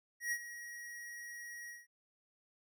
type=tone with ADSR envelope; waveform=square; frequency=1899 Hz; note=A#6; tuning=32 cents sharp; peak=-33 dBFS; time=0.2-1.87 s; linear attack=120 ms; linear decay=60 ms; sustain=-13 dB; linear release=180 ms; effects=none